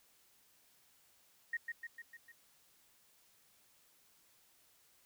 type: tone with echo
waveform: sine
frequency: 1864.7 Hz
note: A#6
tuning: in tune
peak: -34 dBFS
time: 1.53-1.57 s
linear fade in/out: 5 ms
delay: 150 ms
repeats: 5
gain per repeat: -4 dB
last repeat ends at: 2.32 s
effects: white hiss -69 dBFS RMS until 5.05 s